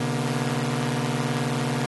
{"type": "tone cluster", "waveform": "sawtooth", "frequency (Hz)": [127.5, 146.6, 237.1], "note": ["C3", "D3", "A#3"], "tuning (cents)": [-44, -3, 30], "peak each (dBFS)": -24, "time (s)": [0, 1.86], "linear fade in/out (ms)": 5, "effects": ["AAC 32 kbps"]}